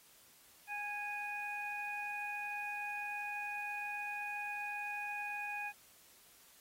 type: harmonic tone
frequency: 826 Hz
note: G#5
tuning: 10 cents flat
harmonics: 1 / 2 / 3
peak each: -43 / -45 / -41 dBFS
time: 0.67-5.73 s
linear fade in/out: 50 ms
effects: white hiss -63 dBFS RMS until 6.6 s + AAC 48 kbps